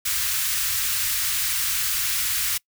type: band-stop noise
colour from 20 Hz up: white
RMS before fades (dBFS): -24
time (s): 0.05-2.58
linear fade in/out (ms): 10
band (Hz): 110 to 1300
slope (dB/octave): 24
effects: noise-tail reverb RT60 0.1 s tail -24 dB re dry